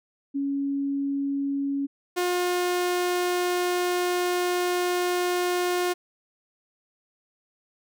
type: tone pair in turn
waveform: sine / sawtooth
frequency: 278.7 / 357.1 Hz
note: C#4 / F4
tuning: +9 / +39 cents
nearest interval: major third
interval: 430 cents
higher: second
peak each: -24 / -19 dBFS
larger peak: second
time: 0.34-1.87 / 2.16-5.94 s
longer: second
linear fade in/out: 20 ms
effects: none